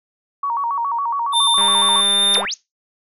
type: tone with vibrato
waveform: sine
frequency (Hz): 1025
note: C6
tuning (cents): -36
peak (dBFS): -18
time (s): 0.43-2.01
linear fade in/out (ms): 5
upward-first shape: square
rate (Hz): 7.2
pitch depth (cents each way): 160
type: tone with pitch glide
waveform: square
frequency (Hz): 3587 to 3612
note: A7 to A7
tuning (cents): +33 to +45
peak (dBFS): -14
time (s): 1.32-2.42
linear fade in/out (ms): 50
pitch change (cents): +12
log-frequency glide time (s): 2.13-2.22
type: click train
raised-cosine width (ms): 0.5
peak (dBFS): -14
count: 175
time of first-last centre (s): 1.58-2.45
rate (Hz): 200
type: exponential two-way sweep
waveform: sine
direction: down then up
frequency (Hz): 6910 to 428.4 to 6910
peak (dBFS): -21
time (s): 2.34-2.54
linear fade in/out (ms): 2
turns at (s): 2.38
effects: noise-tail reverb RT60 0.2 s tail -20 dB re dry